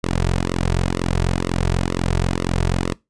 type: tone with flanger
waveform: sawtooth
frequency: 44.09 Hz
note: F1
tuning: 17 cents sharp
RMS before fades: -20 dBFS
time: 0.03-2.94 s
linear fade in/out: 10 ms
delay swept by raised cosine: 1.2 to 3.9 ms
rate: 2.1 Hz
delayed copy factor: -1
effects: noise-tail reverb RT60 0.2 s tail -22 dB re dry + resampled to 22050 Hz